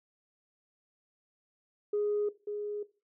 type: tone with echo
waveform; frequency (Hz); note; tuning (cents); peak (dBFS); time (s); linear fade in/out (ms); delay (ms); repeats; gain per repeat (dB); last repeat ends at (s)
sine; 415.3; G#4; 0; -26; 1.93-2.29; 5; 540; 1; -7; 2.83
effects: noise-tail reverb RT60 0.3 s tail -17 dB re dry + tanh soft clip ceiling -23 dBFS